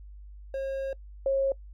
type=tone pair in turn; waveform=triangle / sine; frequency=540 / 542.5 Hz; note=C#5 / C#5; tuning=-45 / -37 cents; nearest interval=unison; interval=8 cents; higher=second; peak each=-27 / -22 dBFS; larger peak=second; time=0.54-0.93 / 1.26-1.52 s; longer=first; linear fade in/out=2 ms; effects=noise-tail reverb RT60 0.1 s tail -23 dB re dry + added 50 Hz sine -43 dBFS peak until 1.73 s